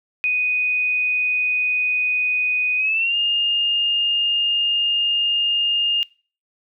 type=tone with pitch glide; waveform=sine; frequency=2489 to 2826 Hz; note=D#7 to F7; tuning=0 to +20 cents; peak=-17 dBFS; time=0.24-6.03 s; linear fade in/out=0 ms; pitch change=+220 cents; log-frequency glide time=2.77-3.16 s; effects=noise-tail reverb RT60 0.4 s tail -23 dB re dry